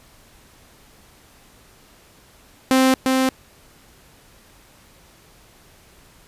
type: tone with echo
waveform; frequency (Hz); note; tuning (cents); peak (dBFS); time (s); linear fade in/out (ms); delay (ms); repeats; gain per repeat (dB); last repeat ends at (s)
sawtooth; 261.6; C4; 0; -9; 2.71-2.94; 0; 350; 1; -3; 3.29
effects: pink hiss -51 dBFS RMS until 6.27 s + resampled to 32000 Hz